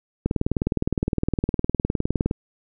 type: click train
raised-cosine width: 3 ms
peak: -8 dBFS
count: 41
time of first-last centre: 0.26-2.311 s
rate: 19.5 Hz
effects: none